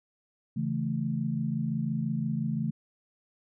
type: chord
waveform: sine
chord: A major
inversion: first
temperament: equal with one note detuned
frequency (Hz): 138.99 / 164.81 / 220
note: C#3 / E3 / A3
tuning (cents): +5 / 0 / 0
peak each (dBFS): -32 / -32 / -31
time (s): 0.56-2.71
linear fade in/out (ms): 10
effects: none